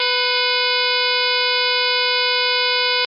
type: harmonic tone with a mistuned harmonic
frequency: 496.7 Hz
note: B4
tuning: 10 cents sharp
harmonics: 1 / 2 / 3 / 4 / 5 / 6 / 7 / 8 / 9 / 10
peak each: -25 / -25 / -25 / -25 / -25 / -25 / -25 / -25 / -25 / -25 dBFS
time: 0-3.05 s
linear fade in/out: 2 ms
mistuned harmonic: 4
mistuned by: +140 cents
effects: Opus 32 kbps